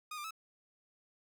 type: tone with pitch steps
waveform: sawtooth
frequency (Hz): 1234 / 1192 / 1299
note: D#6 / D6 / E6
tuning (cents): -15 / +25 / -26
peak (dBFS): -37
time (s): 0.11-0.308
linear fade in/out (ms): 5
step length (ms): 66
effects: none